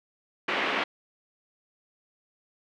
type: band-pass noise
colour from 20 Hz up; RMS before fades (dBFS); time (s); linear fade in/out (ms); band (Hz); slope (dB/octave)
white; -28; 0.48-0.84; 5; 220 to 2700; 24
effects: none